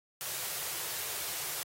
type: band-stop noise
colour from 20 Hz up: white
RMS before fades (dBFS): -37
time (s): 0.21-1.63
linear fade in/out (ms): 0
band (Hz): 170 to 340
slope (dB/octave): 48
effects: high-pass 100 Hz 12 dB/octave + AAC 48 kbps